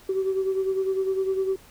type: beating tone pair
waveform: sine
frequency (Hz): 381.4 / 391.3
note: G4 / G4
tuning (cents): -47 / -3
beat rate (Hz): 9.9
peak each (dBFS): -22 / -29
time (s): 0.09-1.56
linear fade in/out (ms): 5
effects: tanh soft clip ceiling -17 dBFS + pink hiss -52 dBFS RMS until 1.7 s